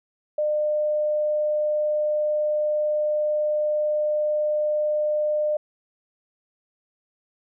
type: tone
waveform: sine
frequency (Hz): 603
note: D5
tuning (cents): +46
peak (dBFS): -20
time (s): 0.38-5.57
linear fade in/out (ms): 5
effects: none